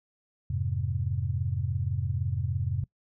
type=chord; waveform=sine; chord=F minor; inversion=none; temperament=just; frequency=87.31 / 104.77 / 130.96 Hz; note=F2 / Ab2 / C3; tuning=0 / +16 / +2 cents; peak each=-31 dBFS; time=0.5-2.84 s; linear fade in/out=5 ms; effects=noise-tail reverb RT60 0.1 s tail -23 dB re dry